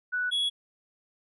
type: tone pair in turn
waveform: sine / triangle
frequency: 1480 / 3357 Hz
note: F#6 / G#7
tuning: 0 / +18 cents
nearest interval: octave + major second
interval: 1418 cents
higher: second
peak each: -26 / -23 dBFS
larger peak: second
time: 0.12-0.31 / 0.31-0.5 s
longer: neither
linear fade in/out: 20 ms
effects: resampled to 32000 Hz